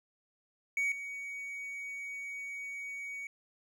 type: tone pair in turn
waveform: triangle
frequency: 2248 / 2248 Hz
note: C#7 / C#7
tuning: +24 / +24 cents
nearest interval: unison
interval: 0 cents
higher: neither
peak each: -27 / -37 dBFS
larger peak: first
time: 0.77-0.92 / 0.92-3.27 s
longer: second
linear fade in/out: 2 ms
effects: none